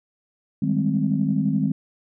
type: chord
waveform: sine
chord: Ab major seventh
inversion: second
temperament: equal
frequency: 155.56 / 196 / 207.7 / 261.6 Hz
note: Eb3 / G3 / Ab3 / C4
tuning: 0 / 0 / 0 / 0 cents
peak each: -24 dBFS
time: 0.62-1.72 s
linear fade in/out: 5 ms
effects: tanh soft clip ceiling -8 dBFS

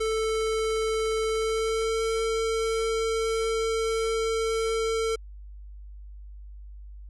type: tone with pitch glide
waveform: square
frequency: 441.5 to 449.2 Hz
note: A4 to A4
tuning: +6 to +36 cents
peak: -25 dBFS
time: 0-5.16 s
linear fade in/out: 10 ms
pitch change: +30 cents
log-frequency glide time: 1.29-2.02 s
effects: added 50 Hz sine -40 dBFS peak until 7.09 s + resampled to 24000 Hz

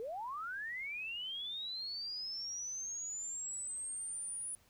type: linear sweep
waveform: sine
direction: up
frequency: 425.7 to 9900 Hz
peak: -39 dBFS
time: 0-4.55 s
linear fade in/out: 0 ms
effects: pink hiss -68 dBFS RMS until 4.69 s

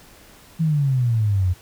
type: exponential sweep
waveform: sine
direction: down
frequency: 165.9 to 87.31 Hz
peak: -16 dBFS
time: 0.59-1.54 s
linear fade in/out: 20 ms
effects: pink hiss -48 dBFS RMS until 1.61 s

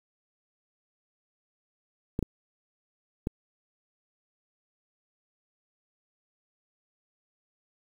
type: clicks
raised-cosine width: 3 ms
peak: -15 dBFS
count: 3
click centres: 2.191 / 2.227 / 3.271 s
effects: 8-bit

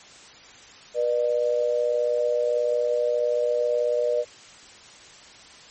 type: tone pair together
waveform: sine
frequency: 484.6 / 603 Hz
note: B4 / D5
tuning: -33 / +46 cents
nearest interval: major third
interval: 379 cents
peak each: -23 dBFS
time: 0.94-4.25 s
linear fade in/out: 50 ms
effects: white hiss -47 dBFS RMS until 5.7 s + MP3 32 kbps

